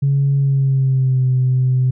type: tone with pitch glide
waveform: sine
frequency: 139.2 to 128.39 Hz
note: C#3 to C3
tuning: +8 to -32 cents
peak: -11 dBFS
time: 0.02-1.91 s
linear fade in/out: 10 ms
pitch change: -140 cents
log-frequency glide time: 0.37-1.26 s
effects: tanh soft clip ceiling -8 dBFS